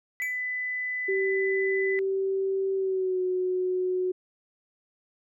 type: tone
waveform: sine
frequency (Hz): 2000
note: B6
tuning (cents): +21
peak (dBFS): -28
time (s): 0.2-1.99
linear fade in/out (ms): 0
type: tone with exponential decay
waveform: square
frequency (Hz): 2295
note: D7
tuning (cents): -40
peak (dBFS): -30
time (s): 0.22-0.43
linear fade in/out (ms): 0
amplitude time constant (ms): 45
type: tone with pitch glide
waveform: sine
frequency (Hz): 386.3 to 367.4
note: G4 to F#4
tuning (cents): -25 to -12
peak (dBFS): -24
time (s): 1.08-4.12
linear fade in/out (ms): 10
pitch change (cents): -87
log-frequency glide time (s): 2.75-3.21
effects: none